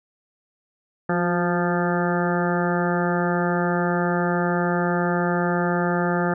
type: harmonic tone with a mistuned harmonic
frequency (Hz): 174.61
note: F3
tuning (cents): 0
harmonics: 1 / 2 / 3 / 4 / 5 / 7 / 8 / 9 / 10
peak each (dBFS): -23 / -26 / -28 / -29 / -30 / -31 / -32 / -33 / -33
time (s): 1.09-6.34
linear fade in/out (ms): 5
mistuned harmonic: 2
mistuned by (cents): +35
effects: none